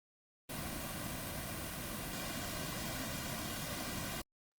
pink noise with comb filter, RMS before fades -41 dBFS, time 0.49-4.22 s, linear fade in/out 10 ms, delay 2.3 ms, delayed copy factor -0.6, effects Opus 32 kbps

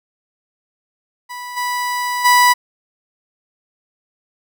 30% pulse tone with level steps, 984 Hz, B5, 7 cents flat, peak -25 / -16 / -6 dBFS, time 1.29-2.54 s, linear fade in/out 20 ms, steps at 1.56 / 2.24 s, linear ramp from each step 20 ms, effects none

